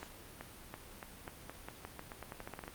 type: accelerating click train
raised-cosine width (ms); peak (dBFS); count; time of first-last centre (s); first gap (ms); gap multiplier
0.5; -28; 18; 0.03-2.679; 380; 0.87
effects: pink hiss -53 dBFS RMS until 2.74 s + Opus 48 kbps